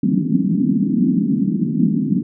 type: band-pass noise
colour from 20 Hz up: pink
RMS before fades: -17 dBFS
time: 0.03-2.23 s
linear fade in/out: 5 ms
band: 170 to 280 Hz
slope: 48 dB/octave
effects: none